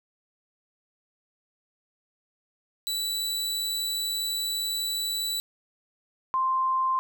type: tone pair in turn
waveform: sawtooth / sine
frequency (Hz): 3951 / 1046.5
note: B7 / C6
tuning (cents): 0 / 0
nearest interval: octave + major seventh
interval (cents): 2300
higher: first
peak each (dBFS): -24 / -22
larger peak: second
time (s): 2.87-5.4 / 6.34-6.99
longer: first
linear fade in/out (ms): 0
effects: none